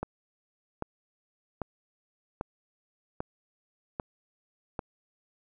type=click train; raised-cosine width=1 ms; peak=-18 dBFS; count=7; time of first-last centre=0.03-4.792 s; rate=1.26 Hz; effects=none